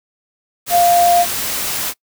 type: tone in noise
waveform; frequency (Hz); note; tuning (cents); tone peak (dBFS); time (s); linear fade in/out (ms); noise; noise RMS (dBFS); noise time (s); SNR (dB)
sine; 698.5; F5; 0; -9; 0.7-1.26; 50; white; -21; 0.66-1.94; +9
effects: noise-tail reverb RT60 0.1 s tail -24 dB re dry